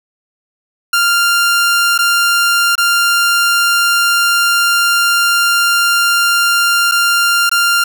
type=tone with dropouts; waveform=sawtooth; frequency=1394 Hz; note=F6; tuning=4 cents flat; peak=-6 dBFS; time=0.93-7.84 s; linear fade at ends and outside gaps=5 ms; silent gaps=1.979-1.988 / 2.755-2.779 / 6.914-6.919 / 7.495-7.514 s; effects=none